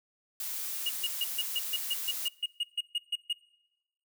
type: noise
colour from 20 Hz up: blue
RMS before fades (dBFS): -36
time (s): 0.4-2.28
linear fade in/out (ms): 2
type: tone bursts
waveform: triangle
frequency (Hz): 2869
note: F7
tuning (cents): +46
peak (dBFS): -26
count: 15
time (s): 0.86-3.33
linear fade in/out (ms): 5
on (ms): 34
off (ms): 140
effects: noise-tail reverb RT60 1.0 s tail -23 dB re dry